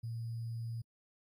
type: tone with sample-and-hold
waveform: sine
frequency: 115.3 Hz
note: A#2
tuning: 19 cents flat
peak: -37 dBFS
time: 0.03-0.82 s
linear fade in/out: 10 ms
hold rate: 4900 Hz
effects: AAC 48 kbps